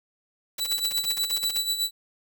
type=tone with tremolo; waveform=sawtooth; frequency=3951 Hz; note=B7; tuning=in tune; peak=-19 dBFS; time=0.58-1.91 s; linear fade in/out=50 ms; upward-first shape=sine; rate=8.2 Hz; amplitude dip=65%
type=noise bursts; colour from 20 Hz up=white; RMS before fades=-34 dBFS; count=16; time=0.58-1.577 s; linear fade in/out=5 ms; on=22 ms; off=43 ms
effects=none